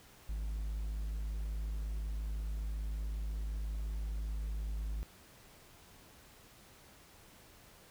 triangle tone, 52.7 Hz, G#1, 26 cents sharp, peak -33 dBFS, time 0.29-5.03 s, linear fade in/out 0 ms, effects pink hiss -59 dBFS RMS until 7.9 s

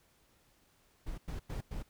brown noise bursts, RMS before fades -39 dBFS, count 4, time 1.06-1.828 s, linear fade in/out 10 ms, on 120 ms, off 96 ms, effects pink hiss -69 dBFS RMS until 1.89 s

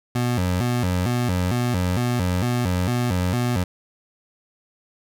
25% pulse tone with vibrato, 105.1 Hz, G#2, 21 cents sharp, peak -16 dBFS, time 0.15-3.64 s, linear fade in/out 5 ms, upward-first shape square, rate 2.2 Hz, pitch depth 260 cents each way, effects none

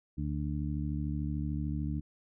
harmonic tone, 73.42 Hz, D2, in tune, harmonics 1 / 2 / 3 / 4, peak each -35 / -35 / -39 / -39 dBFS, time 0.17-2.01 s, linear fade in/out 20 ms, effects none

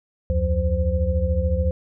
sine tone cluster, 72 / 85.8 / 178.9 / 517 Hz, D2 / F2 / F3 / C5, -34 / -30 / +42 / -21 cents, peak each -21 / -23 / -29 / -26 dBFS, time 0.3-1.71 s, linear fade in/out 0 ms, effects none

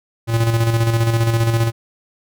square tone with tremolo, 114.7 Hz, A#2, 28 cents flat, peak -13 dBFS, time 0.27-1.72 s, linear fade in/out 50 ms, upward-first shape square, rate 15 Hz, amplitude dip 45%, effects none

